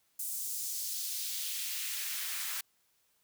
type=noise with high-pass filter sweep; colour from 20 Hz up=white; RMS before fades=-37 dBFS; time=0.19-2.61 s; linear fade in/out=5 ms; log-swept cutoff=8600 to 1300 Hz; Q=1.2; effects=white hiss -73 dBFS RMS until 3.23 s